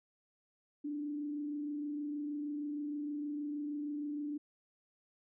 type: tone with frequency modulation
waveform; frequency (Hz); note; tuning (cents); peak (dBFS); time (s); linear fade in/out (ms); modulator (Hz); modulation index
sine; 293.7; D4; 0; -36; 0.84-4.38; 10; 26.4; 0.3
effects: none